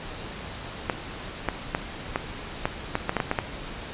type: clicks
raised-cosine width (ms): 0.5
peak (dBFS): -8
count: 11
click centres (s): 0.898 / 1.487 / 1.749 / 2.159 / 2.655 / 2.954 / 3.094 / 3.167 / 3.202 / 3.314 / 3.388
effects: pink hiss -37 dBFS RMS until 3.93 s + resampled to 8000 Hz